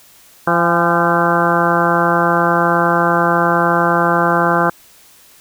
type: harmonic tone with a mistuned harmonic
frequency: 171.4 Hz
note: F3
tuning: 32 cents flat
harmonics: 1 / 2 / 3 / 4 / 5 / 6 / 7 / 8 / 9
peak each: -20 / -20 / -20 / -20 / -20 / -20 / -20 / -20 / -20 dBFS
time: 0.47-4.7 s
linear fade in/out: 5 ms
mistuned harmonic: 5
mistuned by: -43 cents
effects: white hiss -46 dBFS RMS until 5.4 s